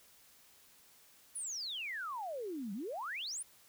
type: exponential two-way sweep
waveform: sine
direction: down then up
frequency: 10430 to 187.7 to 10430 Hz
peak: -38 dBFS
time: 1.35-3.43 s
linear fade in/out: 10 ms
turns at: 2.73 s
effects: white hiss -63 dBFS RMS until 3.68 s